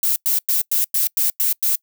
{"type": "noise bursts", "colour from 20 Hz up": "violet", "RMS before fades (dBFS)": -18, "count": 8, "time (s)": [0.03, 1.756], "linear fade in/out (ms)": 2, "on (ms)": 130, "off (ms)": 98, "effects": ["noise-tail reverb RT60 0.1 s tail -25 dB re dry"]}